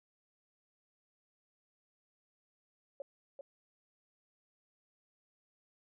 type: tone with echo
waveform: sine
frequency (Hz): 555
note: C#5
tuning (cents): +2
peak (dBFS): -39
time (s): 3-3.02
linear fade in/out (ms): 2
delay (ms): 390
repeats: 1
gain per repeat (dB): -5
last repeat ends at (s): 3.41
effects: none